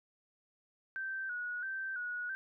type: tone with vibrato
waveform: sine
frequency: 1507 Hz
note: F#6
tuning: 31 cents sharp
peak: -36 dBFS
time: 0.96-2.35 s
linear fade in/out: 0 ms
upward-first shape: square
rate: 1.5 Hz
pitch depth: 57 cents each way
effects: none